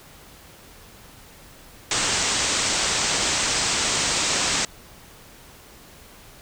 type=low-pass noise; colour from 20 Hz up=white; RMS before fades=-23 dBFS; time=1.91-4.65 s; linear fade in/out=2 ms; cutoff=8400 Hz; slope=96 dB/octave; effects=pink hiss -47 dBFS RMS until 6.41 s